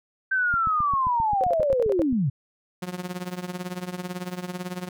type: linear sweep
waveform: sine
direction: down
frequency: 1563 to 118.5 Hz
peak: -20 dBFS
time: 0.31-2.3 s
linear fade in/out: 10 ms
type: click train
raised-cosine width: 5 ms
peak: -22 dBFS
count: 13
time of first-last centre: 0.54-2.127 s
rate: 7.56 Hz
type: tone bursts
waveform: sine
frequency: 531 Hz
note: C5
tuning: 25 cents sharp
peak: -22 dBFS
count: 7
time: 1.41-2.019 s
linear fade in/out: 0 ms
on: 27 ms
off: 70 ms
type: tone with tremolo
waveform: sawtooth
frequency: 180.2 Hz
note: F#3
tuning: 45 cents flat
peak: -23 dBFS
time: 2.82-4.89 s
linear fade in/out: 5 ms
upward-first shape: triangle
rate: 18 Hz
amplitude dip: 90%
effects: none